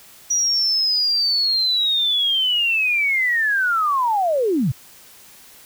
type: linear sweep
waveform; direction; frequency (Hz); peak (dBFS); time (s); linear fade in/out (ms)
sine; down; 5820 to 103.83; -16; 0.3-4.72; 10
effects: white hiss -46 dBFS RMS until 5.65 s